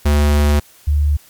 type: tone pair in turn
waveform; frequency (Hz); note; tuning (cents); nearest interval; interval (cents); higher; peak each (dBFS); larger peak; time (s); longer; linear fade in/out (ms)
square / sine; 73.42 / 73.42; D2 / D2; 0 / 0; unison; 0; neither; -11; neither; 0.05-0.6 / 0.87-1.17; first; 10
effects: white hiss -47 dBFS RMS until 1.29 s + MP3 96 kbps